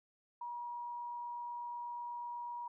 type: tone with frequency modulation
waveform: sine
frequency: 958 Hz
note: A#5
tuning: 47 cents sharp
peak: -40 dBFS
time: 0.41-2.68 s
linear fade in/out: 5 ms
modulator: 28.1 Hz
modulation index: 0.22
effects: none